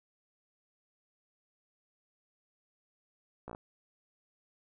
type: slowing click train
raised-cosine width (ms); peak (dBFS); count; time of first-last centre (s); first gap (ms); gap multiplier
1; -29; 5; 3.48-3.549; 16; 1.05
effects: none